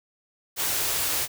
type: band-stop noise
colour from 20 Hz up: white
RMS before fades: -26 dBFS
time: 0.56-1.28 s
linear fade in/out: 50 ms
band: 170 to 260 Hz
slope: 96 dB/octave
effects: none